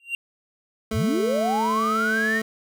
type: tone with exponential growth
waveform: triangle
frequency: 2765 Hz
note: F7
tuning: 18 cents flat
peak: -19 dBFS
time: 0-0.15 s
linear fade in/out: 1 ms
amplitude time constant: 31 ms
type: tone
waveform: 25% pulse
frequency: 220 Hz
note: A3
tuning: in tune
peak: -21 dBFS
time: 0.91-2.42 s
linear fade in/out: 5 ms
type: linear sweep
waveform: sine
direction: up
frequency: 41.41 to 1889 Hz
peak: -21 dBFS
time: 0.92-2.42 s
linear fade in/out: 50 ms
effects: none